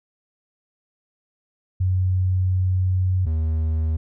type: tone pair in turn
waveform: sine / triangle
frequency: 92.6 / 79.31 Hz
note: F#2 / D#2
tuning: +2 / +34 cents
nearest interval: minor third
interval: 268 cents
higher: first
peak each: -17 dBFS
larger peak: neither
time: 1.8-3.26 / 3.26-3.97 s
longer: first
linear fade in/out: 10 ms
effects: none